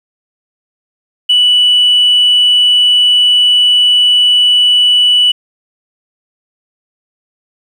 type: tone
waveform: sine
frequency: 2960 Hz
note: F#7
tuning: in tune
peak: -4 dBFS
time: 1.29-5.32 s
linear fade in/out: 10 ms
effects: tanh soft clip ceiling -2 dBFS + 7-bit